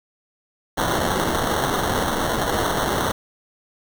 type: noise with sample-and-hold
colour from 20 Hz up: violet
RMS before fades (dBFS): -22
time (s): 0.77-3.12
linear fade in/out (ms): 10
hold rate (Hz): 2450
effects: none